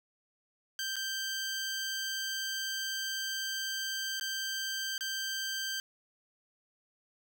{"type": "tone with dropouts", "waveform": "15% pulse", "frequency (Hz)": 1568, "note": "G6", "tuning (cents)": 0, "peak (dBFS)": -27, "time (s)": [0.79, 5.8], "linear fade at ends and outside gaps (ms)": 1, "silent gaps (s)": [[0.958, 0.965], [4.198, 4.21], [4.98, 5.008]], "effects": []}